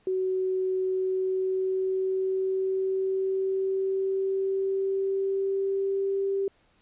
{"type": "tone with pitch glide", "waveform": "sine", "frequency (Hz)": [374.5, 392.2], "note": ["F#4", "G4"], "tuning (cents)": [21, 1], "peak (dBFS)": -24, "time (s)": [0.07, 6.48], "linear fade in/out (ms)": 2, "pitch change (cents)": 80, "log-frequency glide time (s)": [0.8, 6.26], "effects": ["pink hiss -65 dBFS RMS until 6.81 s", "resampled to 8000 Hz"]}